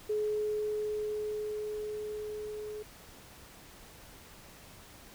sine tone with level ramp, 424 Hz, G#4, 36 cents sharp, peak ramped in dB -28 to -38 dBFS, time 0.09-2.83 s, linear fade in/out 10 ms, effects pink hiss -53 dBFS RMS until 5.14 s

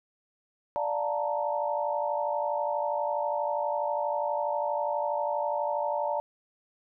sine chord, Bb major seventh, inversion first, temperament equal with one note detuned, 587.3 / 701.3 / 880 / 932.3 Hz, D5 / F5 / A5 / Bb5, 0 / +7 / 0 / 0 cents, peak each -30 / -35 / -32 / -33 dBFS, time 0.76-6.2 s, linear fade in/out 0 ms, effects none

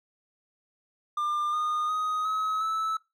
triangle tone with pitch steps, 1198 / 1224.6 / 1251.8 / 1279.5 / 1307.9 Hz, D6 / D#6 / D#6 / D#6 / E6, +34 / -28 / +10 / +48 / -14 cents, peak -24 dBFS, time 1.17-2.97 s, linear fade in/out 5 ms, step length 360 ms, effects noise-tail reverb RT60 0.2 s tail -19 dB re dry

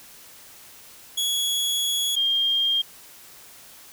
sawtooth / sine tone pair in turn, 3354 / 3210 Hz, G#7 / G7, +16 / +40 cents, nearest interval minor second, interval 76 cents, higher first, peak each -19 dBFS, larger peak neither, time 1.17-2.16 / 2.16-2.82 s, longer first, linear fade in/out 10 ms, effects white hiss -47 dBFS RMS until 3.92 s

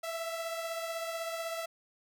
sawtooth beating tone pair, 659.3 / 675.3 Hz, E5 / E5, 0 / +42 cents, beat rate 16 Hz, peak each -32 / -39 dBFS, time 0.03-1.66 s, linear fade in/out 10 ms, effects none

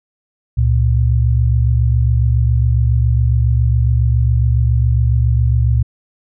sine tone pair together, 69.3 / 116.55 Hz, C#2 / A#2, 0 / 0 cents, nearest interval major sixth, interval 900 cents, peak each -13 dBFS, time 0.57-5.83 s, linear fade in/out 10 ms, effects none

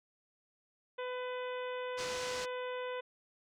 harmonic tone, 501 Hz, B4, 25 cents sharp, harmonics 1 / 2 / 3 / 4 / 5 / 6 / 7, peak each -38 / -44 / -48 / -50 / -52 / -54 / -55 dBFS, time 0.98-3.01 s, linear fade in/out 10 ms
white low-pass noise, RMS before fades -43 dBFS, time 1.97-2.46 s, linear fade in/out 20 ms, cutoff 6600 Hz, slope 24 dB/octave
effects none

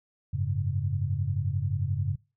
sine chord, F# suspended second, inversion none, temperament equal, 92.5 / 103.83 / 138.59 Hz, F#2 / G#2 / C#3, 0 / 0 / 0 cents, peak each -30 dBFS, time 0.33-2.16 s, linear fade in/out 10 ms, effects noise-tail reverb RT60 0.3 s tail -23 dB re dry

